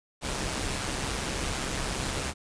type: noise with amplitude modulation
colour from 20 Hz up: pink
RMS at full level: -29 dBFS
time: 0.21-2.34 s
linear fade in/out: 50 ms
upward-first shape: sine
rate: 133 Hz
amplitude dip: 50%
effects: resampled to 22050 Hz